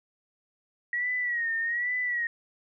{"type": "tone with vibrato", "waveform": "sine", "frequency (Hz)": 1906, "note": "A#6", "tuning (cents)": 38, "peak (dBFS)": -26, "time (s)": [0.93, 2.27], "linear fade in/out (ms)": 2, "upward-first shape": "sine", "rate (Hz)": 1.2, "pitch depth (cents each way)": 81, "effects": []}